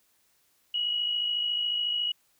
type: tone pair together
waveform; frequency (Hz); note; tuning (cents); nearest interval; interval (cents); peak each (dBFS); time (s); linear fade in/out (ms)
sine; 2906 / 2960; F#7 / F#7; -32 / 0; unison; 32; -26 / -37; 0.74-2.12; 5
effects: white hiss -68 dBFS RMS until 2.39 s